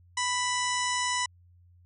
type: harmonic tone with a mistuned harmonic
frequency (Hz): 989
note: B5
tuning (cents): +2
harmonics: 1 / 2 / 3 / 4 / 5 / 6 / 7 / 8 / 9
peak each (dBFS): -30 / -32 / -36 / -39 / -37 / -38 / -38 / -40 / -40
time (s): 0.17-1.26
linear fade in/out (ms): 5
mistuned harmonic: 5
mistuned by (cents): +110
effects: added 88 Hz sine -55 dBFS peak until 1.85 s